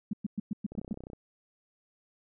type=tone bursts; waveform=sine; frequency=207.7 Hz; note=G#3; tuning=in tune; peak=-28 dBFS; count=7; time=0.11-0.931 s; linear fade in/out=5 ms; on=23 ms; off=110 ms
type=click train; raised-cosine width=2 ms; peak=-30 dBFS; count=14; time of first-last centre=0.72-1.133 s; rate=31.5 Hz
effects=none